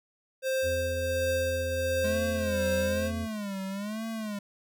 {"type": "tone with tremolo", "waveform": "square", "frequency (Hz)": 526, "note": "C5", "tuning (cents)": 9, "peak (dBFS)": -26, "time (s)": [0.42, 3.12], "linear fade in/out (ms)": 50, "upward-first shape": "triangle", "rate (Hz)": 1.4, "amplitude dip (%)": 45}
{"type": "harmonic tone", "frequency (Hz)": 85, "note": "F2", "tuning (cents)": -46, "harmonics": [1, 3, 5, 6], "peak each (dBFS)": [-33, -43, -47, -49], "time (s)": [0.62, 3.28], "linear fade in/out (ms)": 50}
{"type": "tone with vibrato", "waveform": "square", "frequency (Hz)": 207.7, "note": "G#3", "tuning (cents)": 0, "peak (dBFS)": -33, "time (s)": [2.04, 4.39], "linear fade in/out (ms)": 5, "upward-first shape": "sine", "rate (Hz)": 1.1, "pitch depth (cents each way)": 140}
{"effects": []}